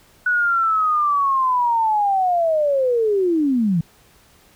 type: linear sweep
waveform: sine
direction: down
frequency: 1480 to 155.56 Hz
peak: -15 dBFS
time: 0.26-3.81 s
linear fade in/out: 5 ms
effects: pink hiss -53 dBFS RMS until 4.55 s